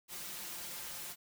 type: noise with comb filter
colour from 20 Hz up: white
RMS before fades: -44 dBFS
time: 0.08-1.16 s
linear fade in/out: 50 ms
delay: 5.7 ms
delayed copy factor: +0.75
effects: none